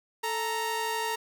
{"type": "tone pair together", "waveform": "sawtooth", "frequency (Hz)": [440, 932.3], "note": ["A4", "A#5"], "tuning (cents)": [0, 0], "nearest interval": "octave + minor second", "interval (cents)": 1300, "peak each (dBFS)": [-30, -26], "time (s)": [0.23, 1.16], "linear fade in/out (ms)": 10, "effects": []}